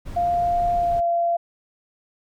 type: noise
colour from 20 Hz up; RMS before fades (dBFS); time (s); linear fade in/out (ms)
brown; -33; 0.05-1.01; 20
type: tone with pitch glide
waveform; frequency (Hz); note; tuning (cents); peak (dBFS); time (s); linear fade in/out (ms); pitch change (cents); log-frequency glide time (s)
sine; 698.5 to 685.3; F5 to F5; 0 to -33; -18; 0.16-1.37; 10; -33; 0.76-1.05
effects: none